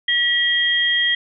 sine tone pair together, 1931 / 3234 Hz, B6 / G#7, -39 / -47 cents, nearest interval major sixth, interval 892 cents, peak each -18 dBFS, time 0.08-1.15 s, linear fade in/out 5 ms, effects none

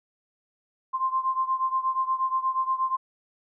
sine beating tone pair, 1046.5 / 1054.9 Hz, C6 / C6, 0 / +14 cents, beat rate 8.4 Hz, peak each -25 / -28 dBFS, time 0.93-2.97 s, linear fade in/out 20 ms, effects none

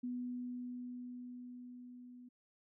sine tone with level ramp, 247 Hz, B3, in tune, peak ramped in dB -37 to -52 dBFS, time 0.03-2.29 s, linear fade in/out 10 ms, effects none

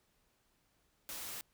white noise, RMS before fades -44 dBFS, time 1.09-1.41 s, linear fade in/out 0 ms, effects pink hiss -75 dBFS RMS until 1.53 s

